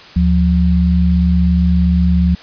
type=tone pair together; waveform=sine; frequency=74.6 / 177.43 Hz; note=D2 / F3; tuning=+28 / +28 cents; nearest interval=octave + minor third; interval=1500 cents; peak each=-12 dBFS; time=0.16-2.35 s; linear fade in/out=5 ms; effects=white hiss -37 dBFS RMS until 2.42 s + resampled to 11025 Hz